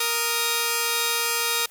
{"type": "tone pair together", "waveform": "5% pulse", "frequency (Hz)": [466.2, 1243.8], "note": ["A#4", "D#6"], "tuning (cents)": [0, -1], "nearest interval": "octave + perfect fourth", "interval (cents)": 1699, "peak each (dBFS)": -13, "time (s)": [0, 1.66], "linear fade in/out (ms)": 5, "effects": ["white hiss -51 dBFS RMS until 1.7 s"]}